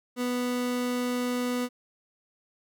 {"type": "tone", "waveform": "30% pulse", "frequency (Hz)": 246.9, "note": "B3", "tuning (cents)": 0, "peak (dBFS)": -24, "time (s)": [0.16, 1.69], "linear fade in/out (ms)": 50, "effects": []}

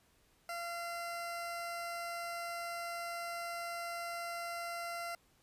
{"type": "tone", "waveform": "20% pulse", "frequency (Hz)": 686, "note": "F5", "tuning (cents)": -31, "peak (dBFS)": -34, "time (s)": [0.49, 5.15], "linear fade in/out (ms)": 2, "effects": ["pink hiss -70 dBFS RMS until 5.42 s", "resampled to 32000 Hz"]}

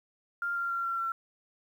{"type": "tone with pitch steps", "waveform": "sine", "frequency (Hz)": [1396.9, 1385.6, 1374.5, 1363.4, 1352.4], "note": ["F6", "F6", "F6", "F6", "E6"], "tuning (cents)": [0, -14, -28, -42, 44], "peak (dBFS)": -29, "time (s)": [0.42, 1.12], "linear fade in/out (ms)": 2, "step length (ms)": 140, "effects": ["10-bit"]}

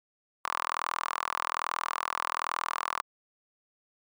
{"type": "tone with high-pass filter", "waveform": "sawtooth", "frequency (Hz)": 41.2, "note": "E1", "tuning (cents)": 0, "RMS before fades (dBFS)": -33, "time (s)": [0.44, 3.02], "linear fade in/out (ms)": 10, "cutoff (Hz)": 1100, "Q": 5.6, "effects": []}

